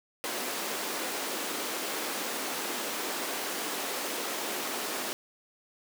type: high-pass noise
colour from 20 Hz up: pink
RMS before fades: -34 dBFS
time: 0.24-5.13 s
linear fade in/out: 0 ms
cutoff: 270 Hz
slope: 24 dB/octave
effects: none